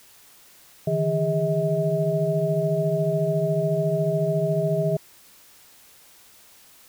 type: tone cluster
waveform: sine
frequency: 148.4 / 162.4 / 406.3 / 637 Hz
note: D3 / E3 / G#4 / D#5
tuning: +18 / -26 / -38 / +41 cents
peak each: -27 / -25 / -27 / -24 dBFS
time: 0.87-4.97 s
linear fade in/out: 5 ms
effects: white hiss -52 dBFS RMS until 6.88 s